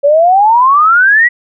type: exponential sweep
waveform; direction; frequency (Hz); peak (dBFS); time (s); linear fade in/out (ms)
sine; up; 554.4 to 1975.5; -4; 0.03-1.29; 20
effects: none